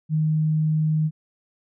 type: tone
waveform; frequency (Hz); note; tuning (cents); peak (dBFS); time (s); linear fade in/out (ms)
sine; 155.56; D#3; 0; -18; 0.09-1.11; 50
effects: none